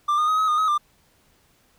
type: tone with pitch steps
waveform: triangle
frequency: 1184 / 1225 / 1260 / 1276 / 1224 / 1272 / 1191 Hz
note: D6 / D#6 / D#6 / D#6 / D#6 / D#6 / D6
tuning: +14 / -27 / +21 / +43 / -29 / +38 / +24 cents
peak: -16 dBFS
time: 0.08-0.78 s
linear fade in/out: 10 ms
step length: 100 ms
effects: pink hiss -61 dBFS RMS until 1.78 s